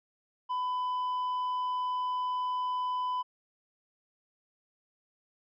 sine tone with tanh clipping, 1001 Hz, B5, 23 cents sharp, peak -30 dBFS, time 0.49-3.23 s, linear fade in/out 20 ms, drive 4 dB, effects none

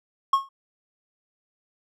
triangle tone with exponential decay, 1089 Hz, C#6, 31 cents flat, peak -11 dBFS, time 0.33-0.49 s, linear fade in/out 5 ms, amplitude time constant 34 ms, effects none

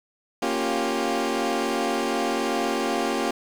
20% pulse chord, G half-diminished seventh, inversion first, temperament equal with one note detuned, 233.1 / 277.2 / 351 / 392 Hz, Bb3 / Db4 / F4 / G4, 0 / 0 / +9 / 0 cents, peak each -24 dBFS, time 0.42-3.31 s, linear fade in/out 5 ms, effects low-pass 9000 Hz 12 dB/octave + 7-bit

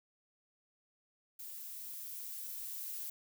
violet noise with level ramp, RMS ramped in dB -47 to -42 dBFS, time 1.39-3.1 s, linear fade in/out 5 ms, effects none

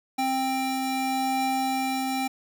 square tone pair together, 263.6 / 790 Hz, C4 / G5, +13 / +13 cents, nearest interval octave + perfect fifth, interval 1900 cents, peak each -29 / -27 dBFS, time 0.18-2.28 s, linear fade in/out 10 ms, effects none

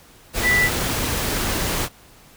sine tone in noise, 1975.5 Hz, B6, in tune, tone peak -15 dBFS, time 0.42-0.7 s, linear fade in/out 50 ms, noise pink, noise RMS -23 dBFS, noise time 0.33-1.89 s, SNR +5 dB, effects pink hiss -49 dBFS RMS until 2.36 s

